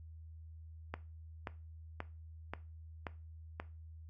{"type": "click train", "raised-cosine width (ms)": 0.5, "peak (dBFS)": -24, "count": 6, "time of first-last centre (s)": [0.94, 3.6], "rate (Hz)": 1.88, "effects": ["noise-tail reverb RT60 0.3 s tail -17 dB re dry", "added 80 Hz sine -49 dBFS peak until 4.09 s"]}